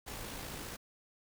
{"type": "noise with amplitude modulation", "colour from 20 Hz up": "pink", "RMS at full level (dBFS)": -42, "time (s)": [0.06, 0.77], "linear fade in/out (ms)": 20, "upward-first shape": "sine", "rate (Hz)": 54.8, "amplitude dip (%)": 35, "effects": []}